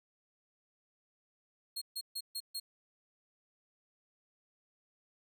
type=tone bursts; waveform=sawtooth; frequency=4264 Hz; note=C8; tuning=32 cents sharp; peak=-34 dBFS; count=5; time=1.76-2.6 s; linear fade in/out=10 ms; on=56 ms; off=140 ms; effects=none